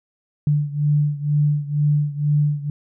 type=beating tone pair; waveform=sine; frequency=146.83 / 148.93 Hz; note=D3 / D3; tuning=0 / +25 cents; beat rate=2.1 Hz; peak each=-18 / -21 dBFS; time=0.47-2.7 s; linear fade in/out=2 ms; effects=none